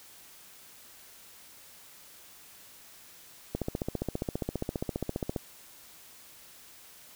click train, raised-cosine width 2 ms, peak -17 dBFS, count 28, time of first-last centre 3.55-5.362 s, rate 14.9 Hz, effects white hiss -53 dBFS RMS until 7.15 s

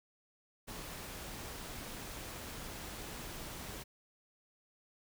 pink noise with amplitude modulation, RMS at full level -44 dBFS, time 0.67-3.84 s, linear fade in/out 20 ms, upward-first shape sine, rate 264 Hz, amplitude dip 30%, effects none

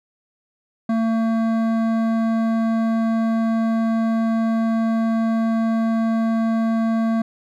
sine tone with hard clipping, 225.6 Hz, A3, 44 cents sharp, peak -19 dBFS, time 0.89-7.22 s, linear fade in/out 5 ms, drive 12 dB, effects none

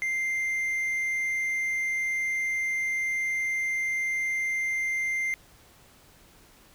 triangle tone, 2093 Hz, C7, in tune, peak -24 dBFS, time 0.02-5.34 s, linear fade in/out 0 ms, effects pink hiss -56 dBFS RMS until 6.74 s

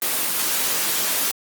white noise with comb filter, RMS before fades -22 dBFS, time 0.02-1.31 s, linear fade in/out 0 ms, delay 19 ms, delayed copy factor +0.5, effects high-pass 200 Hz 12 dB/octave + Opus 24 kbps

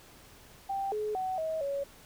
sine tone with pitch steps, 784 / 424.8 / 750 / 638 / 559 Hz, G5 / G#4 / F#5 / D#5 / C#5, 0 / +39 / +23 / +43 / +14 cents, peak -30 dBFS, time 0.69-1.84 s, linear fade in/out 10 ms, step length 230 ms, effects pink hiss -55 dBFS RMS until 2.05 s

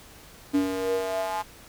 square tone with high-pass filter sweep, 94.3 Hz, F#2, 33 cents sharp, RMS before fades -27 dBFS, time 0.53-1.43 s, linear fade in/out 20 ms, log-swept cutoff 280 to 910 Hz, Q 6.5, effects pink hiss -49 dBFS RMS until 1.68 s

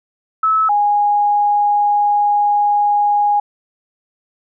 sine tone pair in turn, 1300 / 824.6 Hz, E6 / G#5, -24 / -13 cents, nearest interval minor sixth, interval 789 cents, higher first, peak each -11 dBFS, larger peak neither, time 0.43-0.69 / 0.69-3.4 s, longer second, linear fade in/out 5 ms, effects none

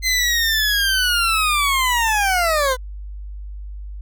20% pulse linear sweep, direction down, 2070 to 493.9 Hz, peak -11 dBFS, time 0.02-2.77 s, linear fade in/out 50 ms, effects added 50 Hz sine -29 dBFS peak until 4.01 s

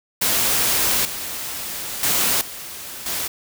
white noise with level steps, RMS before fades -19 / -29 / -19 / -34 / -25 dBFS, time 0.21-3.28 s, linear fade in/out 10 ms, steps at 1.05 / 2.03 / 2.41 / 3.06 s, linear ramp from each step 2 ms, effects none

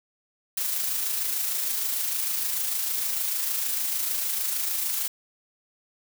blue noise with amplitude modulation, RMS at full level -26 dBFS, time 0.57-5.08 s, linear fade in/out 5 ms, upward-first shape sine, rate 26.6 Hz, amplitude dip 35%, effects none

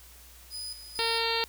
35% pulse tone with tremolo, 4978 Hz, D#8, in tune, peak -34 dBFS, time 0.5-1.25 s, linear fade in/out 50 ms, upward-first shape square, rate 2.2 Hz, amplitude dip 65%
harmonic tone, 457.7 Hz, A#4, 32 cents flat, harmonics 1 / 2 / 3 / 4 / 5 / 6 / 7 / 8 / 9 / 10, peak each -33 / -33 / -38 / -37 / -38 / -35 / -38 / -35 / -34 / -35 dBFS, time 0.99-1.44 s, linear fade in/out 0 ms
effects added 60 Hz sine -53 dBFS peak until 1.48 s + white hiss -53 dBFS RMS until 1.48 s

